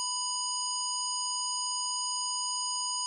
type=harmonic tone with a mistuned harmonic; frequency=987.8 Hz; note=B5; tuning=in tune; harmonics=1 / 3 / 5 / 7 / 9; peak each=-36 / -41 / -35 / -35 / -39 dBFS; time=0-3.06 s; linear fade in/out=0 ms; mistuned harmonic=7; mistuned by=-55 cents; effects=none